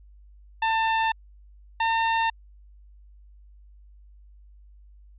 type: tone pair in turn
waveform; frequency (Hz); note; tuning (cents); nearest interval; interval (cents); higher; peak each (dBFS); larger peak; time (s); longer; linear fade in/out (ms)
sawtooth; 894 / 906.5; A5 / A#5; +27 / -49; unison; 24; second; -17; neither; 0.62-1.12 / 1.8-2.3; neither; 5
effects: added 50 Hz sine -48 dBFS peak until 5.18 s + resampled to 8000 Hz